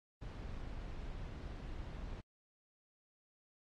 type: noise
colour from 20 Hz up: brown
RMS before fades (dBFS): -45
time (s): 0.21-2.21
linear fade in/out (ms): 10
effects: low-pass 5000 Hz 12 dB/octave + AAC 48 kbps